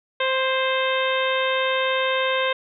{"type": "harmonic tone with a mistuned harmonic", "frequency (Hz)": 523.3, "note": "C5", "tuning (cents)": 0, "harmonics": [1, 2, 3, 4, 5, 6, 7], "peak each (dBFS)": [-23, -26, -28, -29, -30, -31, -31], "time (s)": [0.2, 2.53], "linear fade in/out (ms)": 5, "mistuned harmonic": 3, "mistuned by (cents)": 18, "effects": []}